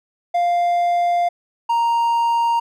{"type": "tone pair in turn", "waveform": "triangle", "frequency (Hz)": [698.5, 932.4], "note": ["F5", "A#5"], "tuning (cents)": [0, 0], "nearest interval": "perfect fourth", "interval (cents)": 500, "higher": "second", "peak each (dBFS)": -13, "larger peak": "neither", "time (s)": [[0.34, 1.29], [1.69, 2.6]], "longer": "first", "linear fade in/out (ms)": 10, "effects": []}